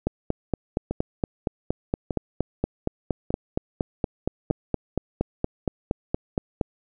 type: two click trains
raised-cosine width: 2 ms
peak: -13 / -9 dBFS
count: 4 / 29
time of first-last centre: 0.91-4.503 / 0.07-6.612 s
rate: 0.835 / 4.28 Hz
effects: none